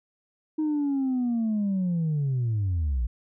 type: linear sweep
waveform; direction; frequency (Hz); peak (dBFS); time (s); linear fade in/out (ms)
sine; down; 313.7 to 54.1; -21; 0.58-3.07; 10
effects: tanh soft clip ceiling -21 dBFS